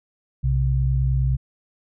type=tone pair together; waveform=sine; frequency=62 / 131.69 Hz; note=B1 / C3; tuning=+7 / +12 cents; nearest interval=octave + minor second; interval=1305 cents; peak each=-20 dBFS; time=0.43-1.37 s; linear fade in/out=20 ms; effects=none